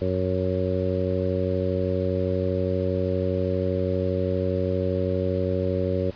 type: harmonic tone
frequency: 92.5 Hz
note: F#2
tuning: in tune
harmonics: 1 / 2 / 3 / 4 / 5 / 6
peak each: -27 / -30 / -32 / -30 / -29 / -28 dBFS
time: 0.01-6.11 s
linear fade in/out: 10 ms
effects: pink hiss -47 dBFS RMS until 6.15 s + resampled to 11025 Hz